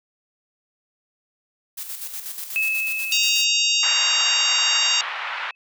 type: noise with tremolo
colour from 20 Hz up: blue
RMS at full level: -31 dBFS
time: 1.77-3.45 s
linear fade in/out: 10 ms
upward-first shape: square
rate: 8.2 Hz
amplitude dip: 50%
type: tone with exponential decay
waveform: sine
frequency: 2595 Hz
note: E7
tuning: 28 cents flat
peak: -18 dBFS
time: 2.56-5.55 s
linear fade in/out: 0 ms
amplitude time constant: 650 ms
type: harmonic tone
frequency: 932.3 Hz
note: A#5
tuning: in tune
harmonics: 3 / 4 / 5 / 6 / 7 / 8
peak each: -21 / -23 / -25 / -27 / -28 / -29 dBFS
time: 3.12-5.01 s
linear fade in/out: 2 ms
type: band-pass noise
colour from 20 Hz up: pink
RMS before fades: -29 dBFS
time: 3.83-5.51 s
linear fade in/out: 2 ms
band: 930 to 3000 Hz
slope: 24 dB/octave
effects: none